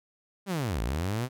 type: linear two-way sweep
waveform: sawtooth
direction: down then up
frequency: 205.6 to 51 to 132.2 Hz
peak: -24 dBFS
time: 0.46-1.29 s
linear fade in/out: 50 ms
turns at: 0.81 s
effects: none